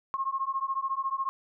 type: beating tone pair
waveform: sine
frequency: 1071 / 1085 Hz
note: C6 / C#6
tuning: +40 / -37 cents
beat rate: 14 Hz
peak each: -31 dBFS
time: 0.14-1.29 s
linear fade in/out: 0 ms
effects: none